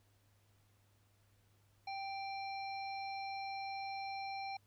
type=harmonic tone with a mistuned harmonic; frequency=784 Hz; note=G5; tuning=in tune; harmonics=1 / 3 / 5 / 7; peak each=-41 / -48 / -52 / -58 dBFS; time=1.87-4.57 s; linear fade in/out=5 ms; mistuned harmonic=5; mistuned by=+100 cents; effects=added 101 Hz sine -70 dBFS peak until 4.66 s + pink hiss -75 dBFS RMS until 4.66 s